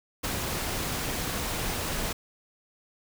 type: noise with ADSR envelope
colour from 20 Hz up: pink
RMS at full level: -28 dBFS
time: 0.23-2.13 s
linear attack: 18 ms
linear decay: 16 ms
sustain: -3 dB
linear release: 7 ms
effects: none